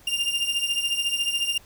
40% pulse beating tone pair, 2794 / 2808 Hz, F7 / F7, 0 / +9 cents, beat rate 14 Hz, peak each -25 dBFS, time 0.07-1.58 s, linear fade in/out 5 ms, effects pink hiss -53 dBFS RMS until 1.65 s

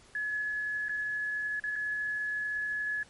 sine tone with dropouts, 1700 Hz, G#6, 40 cents sharp, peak -30 dBFS, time 0.15-3.03 s, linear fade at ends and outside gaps 2 ms, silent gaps 0.884-0.893 / 1.598-1.638 / 1.757-1.761 s, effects pink hiss -58 dBFS RMS until 3.09 s + MP3 48 kbps

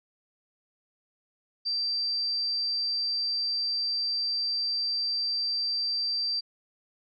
sine tone, 4690 Hz, D8, 3 cents flat, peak -26 dBFS, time 1.65-6.41 s, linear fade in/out 20 ms, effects none

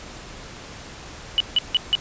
sine tone bursts, 2960 Hz, F#7, in tune, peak -14 dBFS, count 4, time 1.38-1.952 s, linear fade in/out 0 ms, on 23 ms, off 160 ms, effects pink hiss -39 dBFS RMS until 2 s + resampled to 16000 Hz

